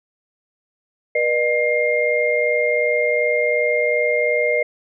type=tone cluster; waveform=sine; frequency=483.3 / 606 / 2118 Hz; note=B4 / D#5 / C7; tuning=-38 / -46 / +21 cents; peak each=-20 dBFS; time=1.15-4.63 s; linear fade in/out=5 ms; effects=none